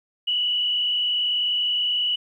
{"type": "tone with frequency modulation", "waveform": "sine", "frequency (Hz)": 2942, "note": "F#7", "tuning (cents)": -11, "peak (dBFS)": -20, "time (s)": [0.27, 2.16], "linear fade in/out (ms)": 10, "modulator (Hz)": 40.9, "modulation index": 1.6, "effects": ["10-bit"]}